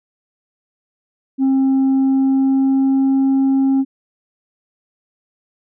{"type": "tone with pitch glide", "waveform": "sine", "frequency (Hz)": [267.4, 269.3], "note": ["C4", "C#4"], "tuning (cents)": [38, -50], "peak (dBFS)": -9, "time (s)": [1.38, 3.85], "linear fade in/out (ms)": 50, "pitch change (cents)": 12, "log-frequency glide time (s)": [1.87, 3.22], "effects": ["tanh soft clip ceiling -11 dBFS"]}